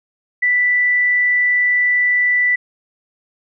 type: tone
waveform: sine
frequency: 1975.5 Hz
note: B6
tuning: in tune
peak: -12 dBFS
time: 0.42-2.56 s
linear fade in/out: 10 ms
effects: none